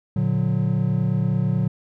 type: chord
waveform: triangle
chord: Bb augmented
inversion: none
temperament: just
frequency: 116.54 / 145.68 / 182.1 Hz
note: Bb2 / D3 / F#3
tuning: 0 / -14 / -27 cents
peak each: -21 dBFS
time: 0.16-1.68 s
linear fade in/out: 5 ms
effects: none